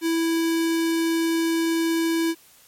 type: tone with notch filter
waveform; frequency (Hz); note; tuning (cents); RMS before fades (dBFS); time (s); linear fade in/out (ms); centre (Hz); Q
square; 329.6; E4; 0; -22; 0.01-2.35; 50; 810; 1.3
effects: white hiss -53 dBFS RMS until 2.67 s + MP3 64 kbps